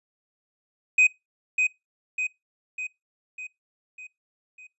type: tone with echo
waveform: triangle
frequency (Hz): 2507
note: D#7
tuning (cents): +12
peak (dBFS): -13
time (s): 0.98-1.07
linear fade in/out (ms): 5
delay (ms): 600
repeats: 6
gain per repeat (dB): -5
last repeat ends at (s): 4.67
effects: noise-tail reverb RT60 0.2 s tail -22 dB re dry + resampled to 24000 Hz